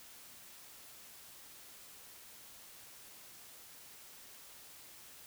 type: silence
effects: white hiss -55 dBFS RMS until 5.26 s